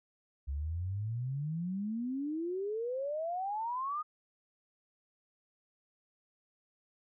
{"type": "exponential sweep", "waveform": "sine", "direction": "up", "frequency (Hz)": [66.7, 1254], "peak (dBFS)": -33, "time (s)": [0.47, 4.03], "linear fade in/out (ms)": 20, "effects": []}